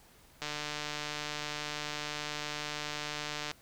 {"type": "click train", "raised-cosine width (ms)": 0.2, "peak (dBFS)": -19, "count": 462, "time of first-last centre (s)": [0.42, 3.514], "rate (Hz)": 149, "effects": ["pink hiss -60 dBFS RMS until 3.61 s"]}